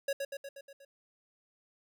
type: tone with echo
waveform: square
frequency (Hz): 554.4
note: C#5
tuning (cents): 0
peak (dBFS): -30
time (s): 0.08-0.13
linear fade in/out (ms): 5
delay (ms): 120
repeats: 6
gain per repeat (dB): -4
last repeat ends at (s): 0.85
effects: none